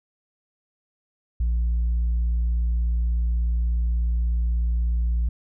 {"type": "tone with tanh clipping", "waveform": "sine", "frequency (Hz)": 58.27, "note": "A#1", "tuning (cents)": 0, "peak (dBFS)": -20, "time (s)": [1.4, 5.29], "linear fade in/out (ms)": 5, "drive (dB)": 1, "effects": []}